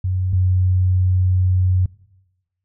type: tone pair in turn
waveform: sine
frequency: 92.5 / 92.02 Hz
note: F#2 / F#2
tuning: 0 / -9 cents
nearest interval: unison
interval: 9 cents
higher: first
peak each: -17 / -13 dBFS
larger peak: second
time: 0.04-0.33 / 0.33-1.86 s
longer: second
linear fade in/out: 5 ms
effects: noise-tail reverb RT60 1.0 s tail -22 dB re dry